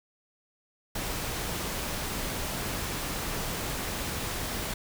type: noise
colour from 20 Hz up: pink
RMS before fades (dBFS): -33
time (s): 0.95-4.74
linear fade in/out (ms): 5
effects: none